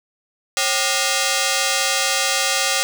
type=ring-modulated tone; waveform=5% pulse; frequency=659.3 Hz; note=E5; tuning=in tune; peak=-3 dBFS; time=0.57-2.83 s; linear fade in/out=0 ms; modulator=117 Hz; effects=none

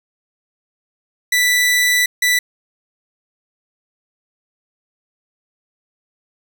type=tone bursts at uneven times; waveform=sawtooth; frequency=1975.5 Hz; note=B6; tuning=in tune; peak=-9 dBFS; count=2; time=1.32-2.06 / 2.22-2.39 s; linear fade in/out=5 ms; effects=none

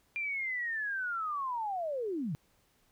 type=linear sweep; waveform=sine; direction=down; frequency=2400 to 130.81 Hz; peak=-32 dBFS; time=0.16-2.35 s; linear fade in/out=0 ms; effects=pink hiss -70 dBFS RMS until 2.91 s

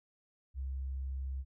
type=tone; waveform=sine; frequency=66.6 Hz; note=C2; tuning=31 cents sharp; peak=-35 dBFS; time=0.54-1.45 s; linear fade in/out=50 ms; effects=none

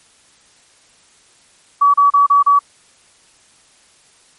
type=tone bursts; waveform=sine; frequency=1140 Hz; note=C#6; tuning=48 cents sharp; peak=-7 dBFS; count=5; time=1.81-2.592 s; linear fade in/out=10 ms; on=130 ms; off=33 ms; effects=white hiss -51 dBFS RMS until 4.38 s + MP3 48 kbps

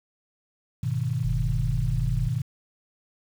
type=chord; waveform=sine; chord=G# minor; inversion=none; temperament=just; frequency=103.83 / 124.59 / 155.74 Hz; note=G#2 / B2 / D#3; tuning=0 / +16 / +2 cents; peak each=-30 / -26 / -30 dBFS; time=0.83-2.42 s; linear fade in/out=5 ms
type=tone; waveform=sine; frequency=41.35 Hz; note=E1; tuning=6 cents sharp; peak=-26 dBFS; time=1.24-2.29 s; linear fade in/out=10 ms
effects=8-bit

